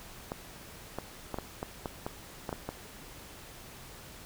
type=clicks; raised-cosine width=1 ms; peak=-20 dBFS; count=10; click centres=0.319 / 0.986 / 1.343 / 1.386 / 1.629 / 1.858 / 2.065 / 2.492 / 2.528 / 2.69 s; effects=pink hiss -49 dBFS RMS until 4.25 s